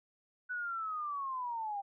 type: linear sweep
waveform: sine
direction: down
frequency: 1494 to 784 Hz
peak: -35 dBFS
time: 0.49-1.82 s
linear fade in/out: 20 ms
effects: none